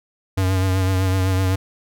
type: tone with vibrato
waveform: square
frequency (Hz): 94.1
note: F#2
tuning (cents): +30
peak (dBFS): -17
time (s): 0.37-1.56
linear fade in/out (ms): 10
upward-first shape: triangle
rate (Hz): 7.9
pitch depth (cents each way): 42
effects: none